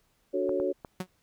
sine chord, D major seventh, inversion none, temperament equal with one note detuned, 292.1 / 370 / 440 / 554.4 Hz, D4 / F#4 / A4 / C#5, -9 / 0 / 0 / 0 cents, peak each -34 / -29 / -34 / -30 dBFS, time 0.33-0.73 s, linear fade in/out 20 ms
clicks, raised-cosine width 1 ms, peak -25 dBFS, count 3, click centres 0.493 / 0.6 / 0.848 s
sawtooth tone with exponential decay, 184.3 Hz, F#3, 7 cents flat, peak -25 dBFS, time 1-1.07 s, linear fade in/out 5 ms, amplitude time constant 15 ms
effects pink hiss -70 dBFS RMS until 1.22 s

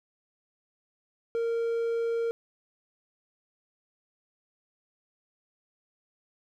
triangle tone, 462.6 Hz, A#4, 13 cents flat, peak -24 dBFS, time 1.35-2.31 s, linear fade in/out 0 ms, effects none

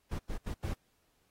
brown noise bursts at uneven times, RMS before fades -35 dBFS, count 4, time 0.11-0.19 / 0.29-0.38 / 0.46-0.54 / 0.63-0.74 s, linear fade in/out 10 ms, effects pink hiss -74 dBFS RMS until 1.3 s + AAC 48 kbps

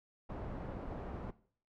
pink low-pass noise, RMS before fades -43 dBFS, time 0.29-1.31 s, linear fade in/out 10 ms, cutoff 860 Hz, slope 12 dB/octave, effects noise-tail reverb RT60 0.5 s tail -18 dB re dry

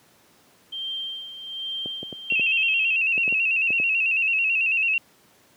sine tone with tremolo, 3158 Hz, G7, 12 cents sharp, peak -27 dBFS, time 0.72-2.97 s, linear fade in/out 10 ms, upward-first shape sine, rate 1.2 Hz, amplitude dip 65%
clicks, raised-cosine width 2 ms, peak -21 dBFS, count 10, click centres 1.859 / 2.03 / 2.127 / 2.323 / 2.396 / 3.178 / 3.278 / 3.325 / 3.705 / 3.8 s
sine tone with vibrato, 2657 Hz, E7, 13 cents sharp, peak -19 dBFS, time 2.3-4.98 s, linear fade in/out 2 ms, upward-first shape square, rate 9.1 Hz, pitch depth 54 cents each way
effects pink hiss -57 dBFS RMS until 5.56 s + high-pass 150 Hz 12 dB/octave

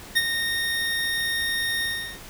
25% pulse tone with ADSR envelope, 1849 Hz, A#6, 15 cents flat, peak -12 dBFS, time 0.15-2.2 s, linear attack 21 ms, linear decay 39 ms, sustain -8 dB, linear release 370 ms, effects pink hiss -42 dBFS RMS until 2.29 s

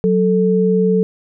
sine tone pair together, 185 / 440 Hz, F#3 / A4, 0 / 0 cents, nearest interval octave + minor third, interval 1500 cents, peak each -14 dBFS, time 0.04-1.03 s, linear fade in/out 0 ms, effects none

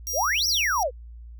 sawtooth tone with tremolo, 5700 Hz, F8, 34 cents sharp, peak -24 dBFS, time 0.07-0.83 s, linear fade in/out 0 ms, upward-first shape sine, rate 2.7 Hz, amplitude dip 45%
sine exponential two-way sweep, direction up then down, 448.2 to 5920 to 459.5 Hz, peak -21 dBFS, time 0.13-0.91 s, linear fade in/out 50 ms, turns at 0.47 s
effects added 58 Hz sine -39 dBFS peak until 1.39 s

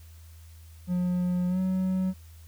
triangle tone with pitch glide, 179.2 to 186.81 Hz, F3 to F#3, +45 to +17 cents, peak -22 dBFS, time 0.87-2.14 s, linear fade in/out 50 ms, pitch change +72 cents, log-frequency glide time 1.48-1.59 s, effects added 81 Hz sine -46 dBFS peak until 2.47 s + white hiss -59 dBFS RMS until 2.47 s

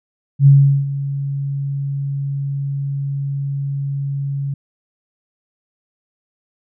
sine tone with ADSR envelope, 139.4 Hz, C#3, 10 cents sharp, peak -4 dBFS, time 0.39-4.54 s, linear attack 74 ms, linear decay 390 ms, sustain -15 dB, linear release 4 ms, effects none

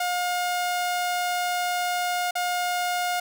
sawtooth tone with dropouts, 714 Hz, F5, 38 cents sharp, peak -20 dBFS, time 0-3.2 s, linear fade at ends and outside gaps 5 ms, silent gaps 2.31-2.353 s, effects none

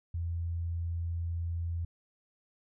sine tone, 84.6 Hz, E2, 45 cents sharp, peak -31 dBFS, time 0.14-1.85 s, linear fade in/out 5 ms, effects none

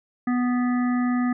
harmonic tone, 246.9 Hz, B3, in tune, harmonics 1 / 3 / 5 / 7 / 8, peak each -20 / -34 / -33 / -38 / -39 dBFS, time 0.27-1.33 s, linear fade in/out 5 ms, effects none

